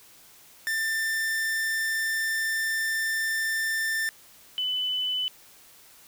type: tone pair in turn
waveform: 45% pulse / sine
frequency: 1786 / 3004 Hz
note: A6 / F#7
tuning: +25 / +26 cents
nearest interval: major sixth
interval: 901 cents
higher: second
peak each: -25 dBFS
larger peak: neither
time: 0.67-4.09 / 4.58-5.28 s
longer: first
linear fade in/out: 0 ms
effects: white hiss -53 dBFS RMS until 6.07 s